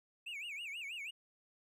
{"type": "tone with vibrato", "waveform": "triangle", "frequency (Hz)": 2518, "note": "D#7", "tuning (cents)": 20, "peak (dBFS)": -40, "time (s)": [0.26, 1.11], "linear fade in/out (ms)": 10, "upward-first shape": "sine", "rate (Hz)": 6.2, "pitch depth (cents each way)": 240, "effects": []}